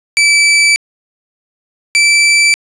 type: tone pair in turn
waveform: sawtooth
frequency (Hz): 2314 / 2326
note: D7 / D7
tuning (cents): -26 / -17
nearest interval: unison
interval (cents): 9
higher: second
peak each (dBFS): -3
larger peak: neither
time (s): 0.17-0.76 / 1.95-2.54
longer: neither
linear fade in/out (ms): 0
effects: resampled to 22050 Hz + 7-bit